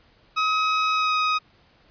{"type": "tone with pitch glide", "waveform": "sawtooth", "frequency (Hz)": [1271, 1257.1], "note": ["D#6", "D#6"], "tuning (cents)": [36, 17], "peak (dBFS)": -16, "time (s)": [0.36, 1.39], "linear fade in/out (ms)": 20, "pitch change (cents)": -19, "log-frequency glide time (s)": [0.94, 1.14], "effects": ["pink hiss -58 dBFS RMS until 1.9 s", "resampled to 11025 Hz"]}